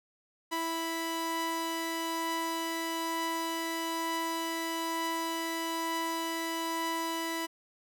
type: tone pair together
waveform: sawtooth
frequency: 329.6 / 987.7 Hz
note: E4 / B5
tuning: 0 / 0 cents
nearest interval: octave + perfect fifth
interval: 1900 cents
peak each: -31 / -30 dBFS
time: 0.51-7.47 s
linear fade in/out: 20 ms
effects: none